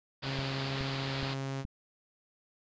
sawtooth tone, 135.5 Hz, C#3, 39 cents flat, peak -30 dBFS, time 0.22-1.65 s, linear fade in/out 50 ms
white low-pass noise, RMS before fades -40 dBFS, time 0.22-1.35 s, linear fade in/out 20 ms, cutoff 4900 Hz, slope 96 dB/octave
click train, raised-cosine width 5 ms, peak -27 dBFS, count 4, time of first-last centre 0.39-1.651 s, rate 2.38 Hz
effects resampled to 16000 Hz

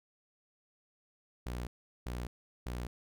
sawtooth tone bursts, 60.6 Hz, B1, 32 cents flat, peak -33 dBFS, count 3, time 1.46-2.87 s, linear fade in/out 5 ms, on 210 ms, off 390 ms, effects none

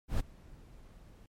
brown noise with ADSR envelope, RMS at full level -29 dBFS, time 0.08-1.26 s, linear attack 120 ms, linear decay 10 ms, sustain -24 dB, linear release 3 ms, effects MP3 64 kbps

